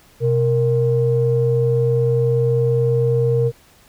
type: tone pair together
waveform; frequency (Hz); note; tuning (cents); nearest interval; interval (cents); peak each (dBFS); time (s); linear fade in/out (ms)
sine; 126.5 / 464.8; B2 / A#4; +42 / -5; octave + major seventh; 2253; -16; 0.2-3.52; 50
effects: tanh soft clip ceiling -6 dBFS + pink hiss -51 dBFS RMS until 3.88 s